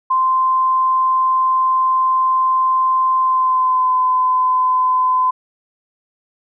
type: tone with pitch glide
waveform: sine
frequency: 1040 to 1019.8 Hz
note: C6 to C6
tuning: -11 to -45 cents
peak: -12 dBFS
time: 0.1-5.31 s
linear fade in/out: 10 ms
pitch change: -34 cents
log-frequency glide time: 3.2-3.93 s
effects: none